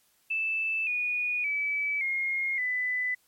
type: tone with pitch steps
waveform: sine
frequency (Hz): 2637 / 2460 / 2296 / 2142 / 1998.5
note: E7 / D#7 / D7 / C7 / B6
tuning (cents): 0 / -20 / -40 / +40 / +20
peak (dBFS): -26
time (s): 0.3-3.15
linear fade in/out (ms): 10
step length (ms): 570
effects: white hiss -67 dBFS RMS until 3.27 s + MP3 64 kbps